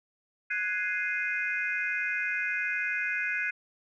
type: chord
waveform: sine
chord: Ab dominant seventh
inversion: third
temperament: equal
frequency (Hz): 1480 / 1661.2 / 2093 / 2489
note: Gb6 / Ab6 / C7 / Eb7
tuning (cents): 0 / 0 / 0 / 0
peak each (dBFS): -33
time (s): 0.5-3.51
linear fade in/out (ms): 10
effects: tanh soft clip ceiling -17 dBFS